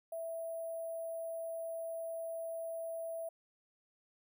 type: tone with sample-and-hold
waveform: sine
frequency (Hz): 659.3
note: E5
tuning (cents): 0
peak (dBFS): -38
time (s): 0.12-3.29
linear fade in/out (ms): 5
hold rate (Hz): 11025
effects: none